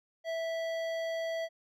sine tone with hard clipping, 657 Hz, E5, 6 cents flat, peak -34 dBFS, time 0.24-1.49 s, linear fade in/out 50 ms, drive 13 dB, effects none

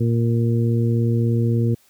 harmonic tone, 116.54 Hz, A#2, in tune, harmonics 1 / 2 / 3 / 4, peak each -17 / -23 / -27 / -29 dBFS, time 0-1.75 s, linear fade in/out 10 ms, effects white hiss -57 dBFS RMS until 1.89 s

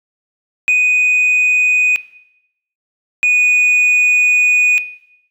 sine tone pair in turn, 2489 / 2475 Hz, D#7 / D#7, 0 / -10 cents, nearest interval unison, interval 10 cents, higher first, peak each -7 dBFS, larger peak neither, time 0.68-1.96 / 3.23-4.78 s, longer second, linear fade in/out 0 ms, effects noise-tail reverb RT60 0.8 s tail -18 dB re dry + tanh soft clip ceiling -8 dBFS

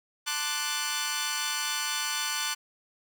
10% pulse chord, D dominant seventh, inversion second, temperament equal, 880 / 1046.5 / 1174.7 / 1480 Hz, A5 / C6 / D6 / F#6, 0 / 0 / 0 / 0 cents, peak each -28 / -29 / -26 / -23 dBFS, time 0.26-2.55 s, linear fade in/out 20 ms, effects none

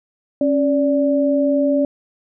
sine tone pair together, 274.9 / 581 Hz, C#4 / D5, -14 / -19 cents, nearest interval octave + minor second, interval 1295 cents, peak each -16 / -17 dBFS, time 0.41-1.85 s, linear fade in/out 2 ms, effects none

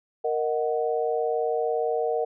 sine chord, D# minor, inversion second, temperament equal, 466.2 / 622.3 / 740 Hz, A#4 / D#5 / F#5, 0 / 0 / 0 cents, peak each -25 / -29 / -29 dBFS, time 0.24-2.25 s, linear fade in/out 10 ms, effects none

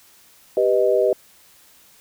sine chord, G augmented, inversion none, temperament equal, 392 / 493.9 / 622.3 Hz, G4 / B4 / D#5, 0 / 0 / 0 cents, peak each -19 dBFS, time 0.57-1.13 s, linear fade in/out 2 ms, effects white hiss -52 dBFS RMS until 2 s

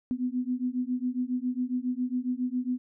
sine beating tone pair, 246.9 / 254.2 Hz, B3 / C4, 0 / -50 cents, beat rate 7.3 Hz, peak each -30 dBFS, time 0.11-2.78 s, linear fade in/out 0 ms, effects none

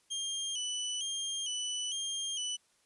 25% pulse tone with vibrato, 3091 Hz, G7, 25 cents flat, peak -30 dBFS, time 0.1-2.57 s, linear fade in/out 20 ms, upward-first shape square, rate 1.1 Hz, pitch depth 63 cents each way, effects white hiss -70 dBFS RMS until 2.85 s + resampled to 24000 Hz

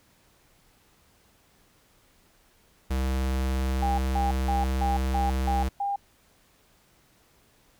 square tone, 65.5 Hz, C2, 2 cents sharp, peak -25 dBFS, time 2.9-5.69 s, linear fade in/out 10 ms
sine tone bursts, 802 Hz, G5, 39 cents sharp, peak -25 dBFS, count 7, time 3.82-5.96 s, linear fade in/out 5 ms, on 160 ms, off 170 ms
effects pink hiss -62 dBFS RMS until 7.79 s

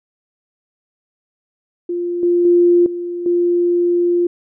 sine tone with level steps, 349.2 Hz, F4, in tune, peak -18 / -11 / -8 / -21 / -12 dBFS, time 1.89-4.27 s, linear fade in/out 5 ms, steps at 2.23 / 2.45 / 2.86 / 3.26 s, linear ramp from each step 2 ms, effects none

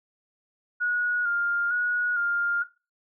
sine tone with vibrato, 1429 Hz, F6, 39 cents sharp, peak -23 dBFS, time 0.8-2.64 s, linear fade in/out 20 ms, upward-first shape square, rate 1.1 Hz, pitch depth 31 cents each way, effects noise-tail reverb RT60 0.3 s tail -19 dB re dry

